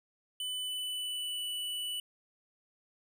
square tone with pitch glide, 3000 to 2966 Hz, F#7 to F#7, +23 to +4 cents, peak -35 dBFS, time 0.4-2 s, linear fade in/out 2 ms, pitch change -19 cents, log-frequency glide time 0.64-1.43 s, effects none

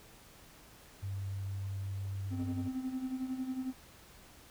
sine tone, 97.7 Hz, G2, 5 cents flat, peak -35 dBFS, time 1.02-2.69 s, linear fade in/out 20 ms
triangle tone with tremolo, 259.3 Hz, C4, 15 cents flat, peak -29 dBFS, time 2.3-3.74 s, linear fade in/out 50 ms, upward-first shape sine, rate 11 Hz, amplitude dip 70%
effects tanh soft clip ceiling -28 dBFS + pink hiss -57 dBFS RMS until 4.5 s

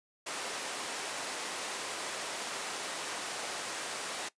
pink high-pass noise, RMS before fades -38 dBFS, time 0.26-4.29 s, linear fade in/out 10 ms, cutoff 480 Hz, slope 12 dB/octave, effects noise-tail reverb RT60 0.1 s tail -18 dB re dry + resampled to 22050 Hz

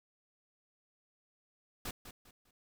pink noise with echo, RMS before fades -40 dBFS, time 1.85-1.91 s, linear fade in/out 5 ms, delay 200 ms, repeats 3, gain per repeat -10 dB, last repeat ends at 2.51 s, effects none

